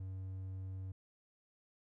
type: tone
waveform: triangle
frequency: 94.6 Hz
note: F#2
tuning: 39 cents sharp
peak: -39 dBFS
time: 0-0.92 s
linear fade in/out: 5 ms
effects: none